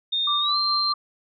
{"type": "tone with pitch glide", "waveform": "sine", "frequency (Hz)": [3661, 4157], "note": ["A#7", "C8"], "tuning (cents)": [-32, -12], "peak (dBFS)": -21, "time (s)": [0.12, 0.93], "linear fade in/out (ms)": 10, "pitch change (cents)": 220, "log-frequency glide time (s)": [0.4, 0.57]}
{"type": "tone with tremolo", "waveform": "sine", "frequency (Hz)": 1174.7, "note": "D6", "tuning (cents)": 0, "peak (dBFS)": -23, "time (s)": [0.27, 0.94], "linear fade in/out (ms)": 5, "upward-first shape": "sine", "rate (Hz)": 4.8, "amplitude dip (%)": 40}
{"effects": []}